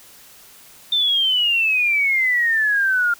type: exponential sweep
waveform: sine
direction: down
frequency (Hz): 3600 to 1396.9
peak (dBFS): -15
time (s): 0.92-3.14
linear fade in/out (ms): 5
effects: white hiss -46 dBFS RMS until 3.19 s